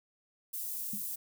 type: high-pass noise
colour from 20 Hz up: white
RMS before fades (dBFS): -38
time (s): 0.53-1.16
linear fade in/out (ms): 10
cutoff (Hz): 11000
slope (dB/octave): 12
type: tone with exponential decay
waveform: sine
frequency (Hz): 202.5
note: G#3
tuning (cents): -43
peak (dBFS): -35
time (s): 0.93-1.05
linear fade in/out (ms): 5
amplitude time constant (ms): 25
effects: none